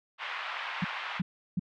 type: band-pass noise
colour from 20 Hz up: pink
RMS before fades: -37 dBFS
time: 0.18-1.22 s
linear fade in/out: 50 ms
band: 880 to 3100 Hz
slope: 24 dB/octave
type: tone bursts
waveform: sine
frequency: 180.7 Hz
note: F#3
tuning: 41 cents flat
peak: -25 dBFS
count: 3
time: 0.82-1.595 s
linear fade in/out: 5 ms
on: 25 ms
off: 350 ms
effects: none